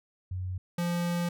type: tone pair in turn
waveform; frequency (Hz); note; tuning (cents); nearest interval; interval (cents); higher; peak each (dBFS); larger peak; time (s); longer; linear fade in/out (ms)
sine / square; 92 / 173.29; F#2 / F3; -9 / -13; major seventh; 1096; second; -31 / -28; second; 0.31-0.58 / 0.78-1.29; second; 5
effects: none